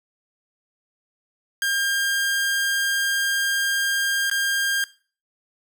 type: tone with dropouts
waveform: sawtooth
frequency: 1605 Hz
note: G6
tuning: 40 cents sharp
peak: -17 dBFS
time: 1.62-4.84 s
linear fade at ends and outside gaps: 1 ms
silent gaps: 4.299-4.313 s
effects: noise-tail reverb RT60 0.4 s tail -20 dB re dry